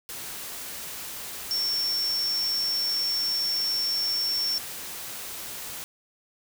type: tone in noise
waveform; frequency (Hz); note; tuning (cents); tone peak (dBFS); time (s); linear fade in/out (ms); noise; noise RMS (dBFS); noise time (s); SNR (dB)
sine; 5450; F8; -43; -24; 1.51-4.58; 0; white; -37; 0.09-5.84; +10
effects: none